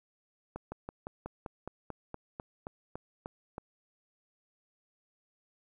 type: slowing click train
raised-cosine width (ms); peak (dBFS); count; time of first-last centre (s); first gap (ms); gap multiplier
1; -25; 14; 0.56-3.581; 160; 1.06
effects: 11-bit